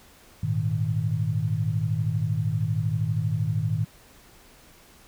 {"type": "chord", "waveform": "sine", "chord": "Ab suspended second", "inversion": "none", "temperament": "equal", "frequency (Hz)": [103.83, 116.54, 155.56], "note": ["Ab2", "Bb2", "Eb3"], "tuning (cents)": [0, 0, 0], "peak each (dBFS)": -27, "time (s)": [0.43, 3.85], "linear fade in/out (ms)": 5, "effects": ["pink hiss -53 dBFS RMS until 5.07 s"]}